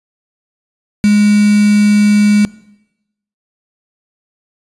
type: tone with quantisation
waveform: sine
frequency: 207.7 Hz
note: G#3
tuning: in tune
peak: -6 dBFS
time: 1.04-2.45 s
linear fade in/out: 0 ms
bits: 3
effects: noise-tail reverb RT60 0.9 s tail -21 dB re dry + resampled to 24000 Hz